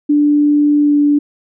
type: tone with pitch glide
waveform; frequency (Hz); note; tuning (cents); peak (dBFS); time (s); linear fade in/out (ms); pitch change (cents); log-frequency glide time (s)
sine; 293.7 to 291.3; D4 to D4; 0 to -14; -8; 0.09-1.19; 10; -14; 0.8-0.96
effects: none